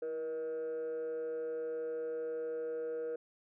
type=tone with frequency modulation; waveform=sine; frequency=477.1 Hz; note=A#4; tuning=40 cents sharp; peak=-33 dBFS; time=0.02-3.16 s; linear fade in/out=5 ms; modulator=150 Hz; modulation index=0.36; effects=tanh soft clip ceiling -34 dBFS